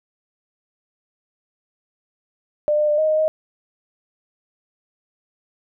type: tone with pitch steps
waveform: sine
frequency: 598 / 602 / 596 / 624 / 620 / 626 Hz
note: D5 / D5 / D5 / D#5 / D#5 / D#5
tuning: +31 / +43 / +25 / +5 / -6 / +10 cents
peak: -15 dBFS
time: 2.68-3.28 s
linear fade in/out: 0 ms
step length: 100 ms
effects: none